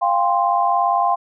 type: chord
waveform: sine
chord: F suspended second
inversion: none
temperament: equal with one note detuned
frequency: 698.5 / 796.3 / 1046.5 Hz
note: F5 / G5 / C6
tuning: 0 / +27 / 0 cents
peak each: -19 dBFS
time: 0.01-1.16 s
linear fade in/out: 20 ms
effects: none